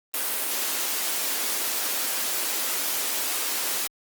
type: high-pass noise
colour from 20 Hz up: white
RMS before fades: -27 dBFS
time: 0.14-3.87 s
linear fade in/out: 0 ms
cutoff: 250 Hz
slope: 24 dB/octave
effects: Opus 32 kbps